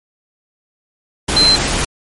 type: tone in noise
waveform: sine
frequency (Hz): 4100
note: C8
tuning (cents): -36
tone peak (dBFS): -8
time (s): 1.36-1.56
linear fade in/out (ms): 10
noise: pink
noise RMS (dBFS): -17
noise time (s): 1.28-1.85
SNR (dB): +6
effects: MP3 48 kbps